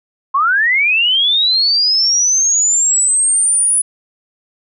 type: linear sweep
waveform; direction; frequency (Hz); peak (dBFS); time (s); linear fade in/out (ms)
sine; up; 1046.5 to 9956; -10; 0.34-3.82; 10
effects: none